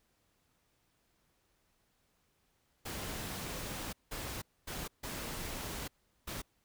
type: noise bursts at uneven times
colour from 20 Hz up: pink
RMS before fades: -41 dBFS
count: 5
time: 2.85-3.93 / 4.11-4.42 / 4.67-4.88 / 5.03-5.88 / 6.27-6.42 s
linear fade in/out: 10 ms
effects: pink hiss -75 dBFS RMS until 6.64 s